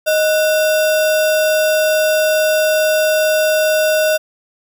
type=tone with sample-and-hold; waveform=sine; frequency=622.3 Hz; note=D#5; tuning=in tune; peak=-11 dBFS; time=0.06-4.18 s; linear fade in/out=20 ms; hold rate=2100 Hz; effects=none